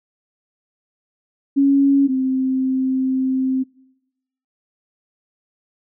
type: tone pair in turn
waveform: sine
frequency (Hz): 277.2 / 261.6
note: C#4 / C4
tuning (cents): 0 / 0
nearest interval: minor second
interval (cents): 100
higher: first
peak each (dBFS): -11 / -16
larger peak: first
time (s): 1.56-2.08 / 2.08-3.64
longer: second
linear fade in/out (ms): 20
effects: noise-tail reverb RT60 0.9 s tail -24 dB re dry